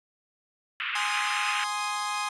white band-pass noise, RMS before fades -31 dBFS, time 0.8-1.64 s, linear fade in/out 0 ms, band 1200 to 3000 Hz, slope 48 dB/octave
sawtooth chord, Ab major, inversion none, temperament equal, 830.6 / 1046.5 / 1244.5 Hz, Ab5 / C6 / Eb6, 0 / 0 / 0 cents, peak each -29 / -29 / -29 dBFS, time 0.95-2.29 s, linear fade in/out 5 ms
effects resampled to 24000 Hz

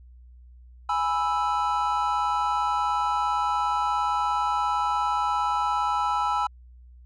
triangle chord, E major, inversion first, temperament equal, 830.6 / 987.8 / 1318.5 Hz, G#5 / B5 / E6, 0 / 0 / 0 cents, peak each -25 dBFS, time 0.89-6.47 s, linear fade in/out 5 ms, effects added 61 Hz sine -46 dBFS peak until 7.05 s + resampled to 22050 Hz

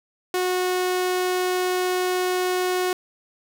sawtooth tone, 365.3 Hz, F#4, 22 cents flat, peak -17 dBFS, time 0.34-2.93 s, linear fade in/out 2 ms, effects none

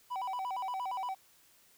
triangle tone with vibrato, 869 Hz, A5, 22 cents flat, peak -32 dBFS, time 0.1-1.15 s, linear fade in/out 20 ms, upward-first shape square, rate 8.6 Hz, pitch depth 220 cents each way, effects white hiss -64 dBFS RMS until 1.77 s

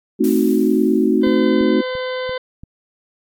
sine chord, A diminished seventh, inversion none, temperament equal, 220 / 261.6 / 311.1 / 370 Hz, A3 / C4 / Eb4 / Gb4, 0 / 0 / 0 / 0 cents, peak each -18 dBFS, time 0.19-1.82 s, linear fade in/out 20 ms
blue noise with exponential decay, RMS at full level -29 dBFS, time 0.24-1.72 s, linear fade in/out 0 ms, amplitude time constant 320 ms
harmonic tone, 510 Hz, C5, 44 cents flat, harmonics 1 / 2 / 3 / 4 / 6 / 7 / 8 / 9, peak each -22 / -31 / -32 / -33 / -36 / -37 / -43 / -41 dBFS, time 1.23-2.38 s, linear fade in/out 5 ms
click train, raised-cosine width 5 ms, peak -24 dBFS, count 5, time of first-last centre 1.27-2.635 s, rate 2.93 Hz
effects AAC 64 kbps

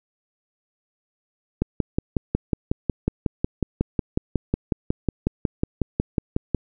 click train, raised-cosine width 3 ms, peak -7 dBFS, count 28, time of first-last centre 1.62-6.547 s, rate 5.48 Hz, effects none

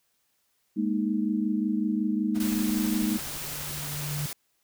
sine chord, Ab suspended second, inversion none, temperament equal, 207.7 / 233.1 / 311.1 Hz, Ab3 / Bb3 / Eb4, 0 / 0 / 0 cents, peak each -27 / -29 / -29 dBFS, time 0.76-3.18 s, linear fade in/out 20 ms
pink noise with tremolo, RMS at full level -41 dBFS, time 2.34-4.26 s, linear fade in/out 20 ms, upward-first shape triangle, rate 12 Hz, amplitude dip 65%
white noise, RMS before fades -36 dBFS, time 2.4-4.33 s, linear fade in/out 2 ms
sine tone with exponential growth, 146.83 Hz, D3, in tune, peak -27 dBFS, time 2.55-4.26 s, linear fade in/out 2 ms, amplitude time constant 370 ms
effects white hiss -72 dBFS RMS until 4.63 s

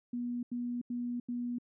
sine tone bursts, 242.3 Hz, B3, 33 cents flat, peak -33 dBFS, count 4, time 0.13-1.585 s, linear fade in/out 5 ms, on 300 ms, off 85 ms, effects none

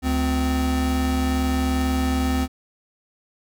square tone pair together, 72.2 / 257.3 Hz, D2 / C4, -29 / -29 cents, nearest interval octave + minor seventh, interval 2200 cents, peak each -23 dBFS, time 0.02-2.48 s, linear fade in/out 50 ms, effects none

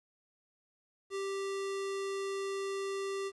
square tone, 392 Hz, G4, in tune, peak -35 dBFS, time 1.1-3.32 s, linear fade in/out 50 ms, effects resampled to 22050 Hz + 11-bit

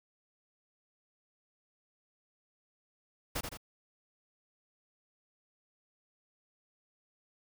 pink noise with echo, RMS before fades -35 dBFS, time 3.35-3.41 s, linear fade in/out 10 ms, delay 82 ms, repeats 2, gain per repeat -5 dB, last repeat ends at 3.574 s, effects none

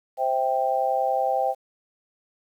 sine chord, C major, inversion none, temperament just, 523.3 / 654.1 / 784.9 Hz, C5 / E5 / G5, 0 / -14 / +2 cents, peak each -26 / -27 / -23 dBFS, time 0.17-1.55 s, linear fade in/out 50 ms, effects 9-bit

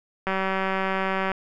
click train, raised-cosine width 0.5 ms, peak -11 dBFS, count 201, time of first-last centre 0.27-1.317 s, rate 191 Hz, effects none

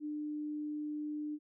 sine tone, 299.7 Hz, D4, 35 cents sharp, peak -36 dBFS, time 0-1.39 s, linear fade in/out 50 ms, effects none

